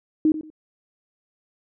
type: tone with echo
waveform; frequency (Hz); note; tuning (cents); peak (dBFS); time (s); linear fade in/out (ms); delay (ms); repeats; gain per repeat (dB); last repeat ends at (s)
sine; 311.1; D#4; 0; -14; 0.25-0.32; 2; 91; 2; -13; 0.502
effects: none